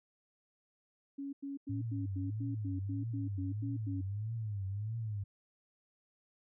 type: tone bursts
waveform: sine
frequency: 278.5 Hz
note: C#4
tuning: 8 cents sharp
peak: -38 dBFS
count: 12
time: 1.18-4.014 s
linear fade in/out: 10 ms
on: 150 ms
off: 94 ms
type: tone with vibrato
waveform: sine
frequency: 104.9 Hz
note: G#2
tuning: 18 cents sharp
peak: -35 dBFS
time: 1.69-5.24 s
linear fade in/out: 10 ms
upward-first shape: triangle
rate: 1.6 Hz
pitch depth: 180 cents each way
effects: none